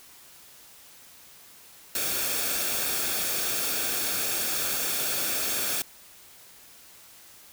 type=noise with comb filter; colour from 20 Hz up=white; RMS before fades=-28 dBFS; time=1.95-5.82 s; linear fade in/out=2 ms; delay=1 ms; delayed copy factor=-0.5; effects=white hiss -51 dBFS RMS until 7.52 s